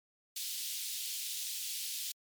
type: high-pass noise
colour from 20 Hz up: pink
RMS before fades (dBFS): -39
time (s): 0.36-2.12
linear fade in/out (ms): 5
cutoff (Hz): 3200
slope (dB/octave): 24
effects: MP3 96 kbps